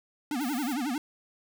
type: tone with vibrato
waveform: square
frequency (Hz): 268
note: C4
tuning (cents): +42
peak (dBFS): -29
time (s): 0.31-0.98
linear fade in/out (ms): 2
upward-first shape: sine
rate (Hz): 11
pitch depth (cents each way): 230
type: noise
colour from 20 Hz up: blue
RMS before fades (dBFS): -43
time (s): 0.41-0.74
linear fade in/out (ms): 0
effects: none